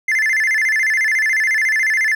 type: tone with vibrato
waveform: triangle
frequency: 1910 Hz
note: A#6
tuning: 42 cents sharp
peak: -12 dBFS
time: 0.08-2.15 s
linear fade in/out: 5 ms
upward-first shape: square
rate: 14 Hz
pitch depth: 150 cents each way
effects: none